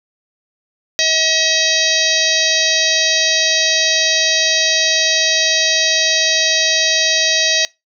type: harmonic tone with a mistuned harmonic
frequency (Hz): 639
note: D#5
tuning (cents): +46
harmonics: 1 / 3 / 4 / 5 / 6 / 7 / 8 / 9 / 10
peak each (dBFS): -23 / -20 / -22 / -23 / -18 / -19 / -24 / -19 / -24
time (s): 0.99-7.65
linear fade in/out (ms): 0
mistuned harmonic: 7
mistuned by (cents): +45
effects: noise-tail reverb RT60 0.2 s tail -22 dB re dry